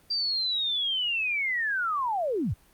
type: linear sweep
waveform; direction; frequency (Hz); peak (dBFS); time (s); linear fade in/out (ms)
sine; down; 4727 to 63.6; -25; 0.1-2.54; 10
effects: pink hiss -60 dBFS RMS until 2.73 s + Opus 32 kbps